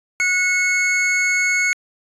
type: tone pair together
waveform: square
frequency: 1463 / 2192 Hz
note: F#6 / C#7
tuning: -20 / -20 cents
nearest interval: perfect fifth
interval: 700 cents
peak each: -24 / -17 dBFS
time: 0.2-1.73 s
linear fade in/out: 0 ms
effects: resampled to 22050 Hz